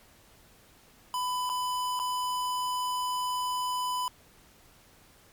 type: tone with dropouts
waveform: square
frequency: 999 Hz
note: B5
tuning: 20 cents sharp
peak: -29 dBFS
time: 1.14-4.08 s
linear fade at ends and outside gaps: 1 ms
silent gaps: 1.493-1.498 / 1.992-1.998 s
effects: pink hiss -58 dBFS RMS until 5.32 s + MP3 96 kbps